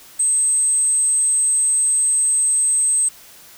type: tone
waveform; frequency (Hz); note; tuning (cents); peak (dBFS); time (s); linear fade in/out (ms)
sine; 8250; C9; -25; -14; 0.19-3.09; 10
effects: white hiss -44 dBFS RMS until 3.57 s